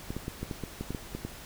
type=clicks; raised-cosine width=3 ms; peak=-21 dBFS; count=11; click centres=0.105 / 0.166 / 0.281 / 0.43 / 0.512 / 0.637 / 0.81 / 0.906 / 0.948 / 1.15 / 1.25 s; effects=added 50 Hz sine -54 dBFS peak until 1.45 s + pink hiss -46 dBFS RMS until 1.45 s